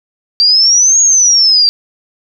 sine exponential two-way sweep, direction up then down, 4663 to 6690 to 4663 Hz, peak -5 dBFS, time 0.4-1.69 s, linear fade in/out 0 ms, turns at 1.01 s, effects none

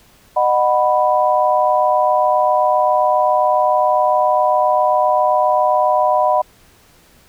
sine chord, B major, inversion first, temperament equal with one note detuned, 612.6 / 740 / 987.8 Hz, D#5 / F#5 / B5, -27 / 0 / 0 cents, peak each -16 dBFS, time 0.36-6.42 s, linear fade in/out 10 ms, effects pink hiss -50 dBFS RMS until 7.28 s

